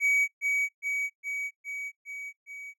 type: tone with echo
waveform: triangle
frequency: 2266 Hz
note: C#7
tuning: 37 cents sharp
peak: -20 dBFS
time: 0-0.28 s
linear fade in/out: 50 ms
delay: 410 ms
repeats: 6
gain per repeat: -3 dB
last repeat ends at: 2.74 s
effects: noise-tail reverb RT60 0.1 s tail -18 dB re dry